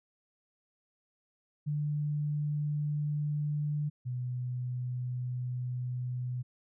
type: tone pair in turn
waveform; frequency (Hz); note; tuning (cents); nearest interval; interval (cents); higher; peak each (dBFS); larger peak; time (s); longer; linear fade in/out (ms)
sine; 148.2 / 124.92; D3 / B2; +16 / +20; minor third; 296; first; -29 / -32; first; 1.66-3.9 / 4.05-6.43; second; 20
effects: none